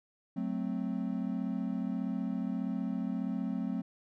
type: chord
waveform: triangle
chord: F# diminished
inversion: none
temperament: equal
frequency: 185 / 220 / 261.6 Hz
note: F#3 / A3 / C4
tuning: 0 / 0 / 0 cents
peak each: -34 dBFS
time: 0.36-3.82 s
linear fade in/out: 10 ms
effects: none